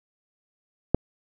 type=click; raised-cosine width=2 ms; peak=-4 dBFS; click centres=0.946 s; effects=none